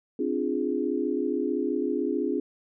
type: chord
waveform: sine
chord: D half-diminished seventh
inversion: third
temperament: equal with one note detuned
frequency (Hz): 261.6 / 297.1 / 349.2 / 415.3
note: C4 / D4 / F4 / Ab4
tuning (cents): 0 / +20 / 0 / 0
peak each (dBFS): -30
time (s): 0.19-2.4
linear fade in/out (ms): 5
effects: none